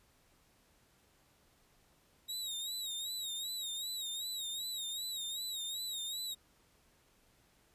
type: tone with vibrato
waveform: sawtooth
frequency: 3799 Hz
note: A#7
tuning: 32 cents sharp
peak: -35 dBFS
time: 2.28-6.35 s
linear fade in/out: 20 ms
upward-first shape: sine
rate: 2.6 Hz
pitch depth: 90 cents each way
effects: pink hiss -69 dBFS RMS until 7.74 s + resampled to 32000 Hz